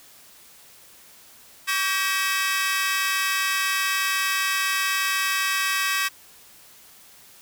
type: tone cluster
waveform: sawtooth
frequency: 1139 / 1581 / 1909 / 2596 Hz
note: C#6 / G6 / A#6 / E7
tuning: +47 / +14 / +41 / -27 cents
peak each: -24 dBFS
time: 1.67-6.09 s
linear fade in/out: 20 ms
effects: white hiss -50 dBFS RMS until 7.41 s